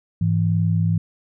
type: tone pair together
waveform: sine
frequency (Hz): 103.6 / 165.12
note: G#2 / E3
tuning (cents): -4 / +3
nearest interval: minor sixth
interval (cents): 807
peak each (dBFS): -19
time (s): 0.21-0.98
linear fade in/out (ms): 5
effects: none